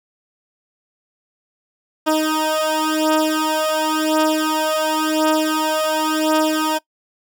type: beating tone pair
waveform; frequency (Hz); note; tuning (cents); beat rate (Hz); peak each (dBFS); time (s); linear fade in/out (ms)
15% pulse; 311.1 / 312.03; D#4 / D#4; 0 / +5; 0.93; -13; 2.06-6.79; 20
effects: noise-tail reverb RT60 0.1 s tail -22 dB re dry